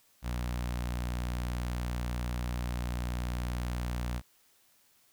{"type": "tone with notch filter", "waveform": "sawtooth", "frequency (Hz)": 60.5, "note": "B1", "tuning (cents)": -35, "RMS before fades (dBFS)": -34, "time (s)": [0.22, 4.22], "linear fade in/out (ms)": 50, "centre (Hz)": 400, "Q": 1.5, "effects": ["white hiss -66 dBFS RMS until 5.12 s"]}